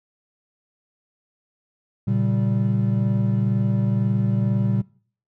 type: chord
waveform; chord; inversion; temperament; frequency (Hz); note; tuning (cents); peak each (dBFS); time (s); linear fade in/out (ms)
triangle; G diminished; first; equal with one note detuned; 116.54 / 138.59 / 193.75; Bb2 / Db3 / G3; 0 / 0 / -20; -19 / -24 / -21; 2.07-4.82; 10
effects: noise-tail reverb RT60 0.5 s tail -23 dB re dry

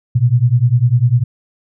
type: beating tone pair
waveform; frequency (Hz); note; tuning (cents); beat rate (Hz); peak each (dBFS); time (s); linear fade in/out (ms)
sine; 116.54 / 126.54; A#2 / B2; 0 / +43; 10; -12; 0.15-1.24; 10
effects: none

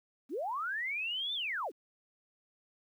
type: linear two-way sweep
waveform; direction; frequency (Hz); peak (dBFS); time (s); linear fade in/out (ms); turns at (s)
sine; up then down; 220.9 to 3600 to 220.9; -33; 0.29-1.72; 50; 1.34
effects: 11-bit

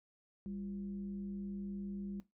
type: tone with frequency modulation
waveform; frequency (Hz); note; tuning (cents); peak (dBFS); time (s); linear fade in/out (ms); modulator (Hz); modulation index
sine; 198.4; G3; +21; -40; 0.46-2.2; 0; 148; 0.45
effects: noise-tail reverb RT60 0.2 s tail -17 dB re dry

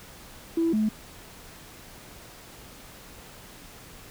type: tone pair in turn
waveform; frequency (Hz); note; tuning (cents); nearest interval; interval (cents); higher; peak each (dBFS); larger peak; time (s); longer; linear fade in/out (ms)
sine; 330.8 / 215.6; E4 / A3; +6 / -35; perfect fifth; 741; first; -20; neither; 0.57-0.73 / 0.73-0.89; neither; 5
effects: tanh soft clip ceiling -16 dBFS + pink hiss -47 dBFS RMS until 4.1 s

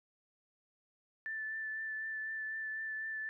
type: tone with vibrato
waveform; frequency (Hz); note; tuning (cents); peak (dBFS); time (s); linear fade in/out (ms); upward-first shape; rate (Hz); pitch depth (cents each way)
sine; 1760; A6; 0; -37; 1.26-3.29; 0; triangle; 4; 18
effects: none

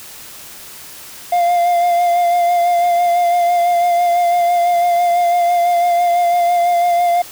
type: tone with vibrato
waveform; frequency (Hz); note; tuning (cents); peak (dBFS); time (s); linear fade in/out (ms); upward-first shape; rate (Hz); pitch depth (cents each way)
triangle; 698.5; F5; 0; -9; 1.32-7.22; 5; sine; 6; 23
effects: white hiss -35 dBFS RMS until 7.31 s

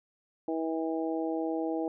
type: harmonic tone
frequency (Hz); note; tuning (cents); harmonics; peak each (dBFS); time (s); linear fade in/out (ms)
161.7; E3; -33; 2 / 3 / 4 / 5; -31 / -35 / -37 / -39; 0.48-1.88; 2
effects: none

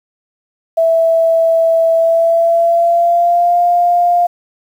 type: tone with pitch glide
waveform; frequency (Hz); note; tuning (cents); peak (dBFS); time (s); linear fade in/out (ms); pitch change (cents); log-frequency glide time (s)
sine; 658 to 701.2; E5 to F5; -3 to +7; -8; 0.77-4.27; 10; +110; 1.95-3.59
effects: 7-bit

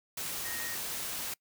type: tone in noise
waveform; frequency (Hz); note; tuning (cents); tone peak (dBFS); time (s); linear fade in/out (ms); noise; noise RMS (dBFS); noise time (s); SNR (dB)
sine; 1864.7; A#6; 0; -41; 0.45-0.75; 5; white; -37; 0.17-1.34; -7
effects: noise-tail reverb RT60 0.1 s tail -24 dB re dry

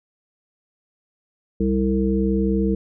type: harmonic tone with a mistuned harmonic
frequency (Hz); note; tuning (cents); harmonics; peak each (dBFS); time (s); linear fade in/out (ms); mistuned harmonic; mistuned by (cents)
65.41; C2; 0; 1 / 3 / 5 / 7; -24 / -20 / -24 / -25; 1.6-2.75; 5; 7; -17
effects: none

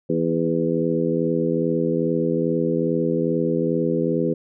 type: harmonic tone with a mistuned harmonic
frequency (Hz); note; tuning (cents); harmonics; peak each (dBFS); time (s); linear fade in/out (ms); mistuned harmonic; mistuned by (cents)
82.41; E2; 0; 2 / 3 / 4 / 5 / 6; -25 / -25 / -25 / -25 / -25; 0.09-4.34; 10; 6; +22
effects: none

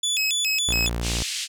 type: tone with vibrato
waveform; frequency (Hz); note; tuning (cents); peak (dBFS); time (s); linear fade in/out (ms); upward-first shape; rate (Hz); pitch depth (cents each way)
25% pulse; 2975; F#7; +9; -17; 0.03-0.89; 5; square; 3.6; 260
type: tone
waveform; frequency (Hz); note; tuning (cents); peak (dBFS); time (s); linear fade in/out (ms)
sawtooth; 58.27; A#1; 0; -21; 0.68-1.23; 5
type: band-pass noise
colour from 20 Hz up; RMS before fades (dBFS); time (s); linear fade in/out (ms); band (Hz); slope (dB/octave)
pink; -29; 1.01-1.48; 50; 2600 to 8400; 24
effects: none

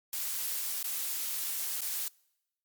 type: noise with dropouts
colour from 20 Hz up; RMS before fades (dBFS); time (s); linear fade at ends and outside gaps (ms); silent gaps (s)
blue; -34; 0.13-2.08; 1; 0.829-0.843 / 1.808-1.817
effects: noise-tail reverb RT60 0.9 s tail -26 dB re dry + MP3 96 kbps

